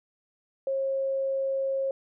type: tone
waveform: sine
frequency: 540 Hz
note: C#5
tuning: 45 cents flat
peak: -25 dBFS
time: 0.67-1.91 s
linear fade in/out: 2 ms
effects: none